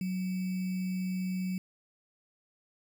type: tone with sample-and-hold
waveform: sine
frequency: 185 Hz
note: F#3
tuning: in tune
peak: -30 dBFS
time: 0.01-1.58 s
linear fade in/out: 2 ms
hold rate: 2450 Hz
effects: none